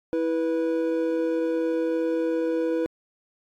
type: tone pair together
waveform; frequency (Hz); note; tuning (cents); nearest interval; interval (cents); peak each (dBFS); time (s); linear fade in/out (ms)
triangle; 327.4 / 490.5; E4 / B4; -12 / -12; perfect fifth; 700; -23; 0.13-2.86; 0
effects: AAC 48 kbps